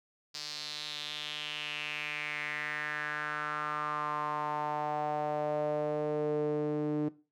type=tone with band-pass filter sweep; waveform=sawtooth; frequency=150.1 Hz; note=D3; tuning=38 cents sharp; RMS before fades=-34 dBFS; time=0.34-7.09 s; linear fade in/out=10 ms; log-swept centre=4800 to 340 Hz; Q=4.3; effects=noise-tail reverb RT60 0.3 s tail -17 dB re dry